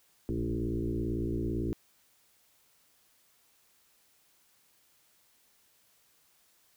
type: tone with frequency modulation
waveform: sine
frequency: 206.9 Hz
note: G#3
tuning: 6 cents flat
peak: -29 dBFS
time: 0.29-1.73 s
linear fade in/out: 0 ms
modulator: 57.9 Hz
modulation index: 3.1
effects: white hiss -67 dBFS RMS until 6.76 s